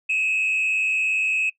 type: tone with frequency modulation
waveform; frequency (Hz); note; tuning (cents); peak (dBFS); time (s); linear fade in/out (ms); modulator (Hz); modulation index
sine; 2571; E7; -44; -18; 0.09-1.5; 10; 97.4; 0.78
effects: noise-tail reverb RT60 0.1 s tail -22 dB re dry + tanh soft clip ceiling -17 dBFS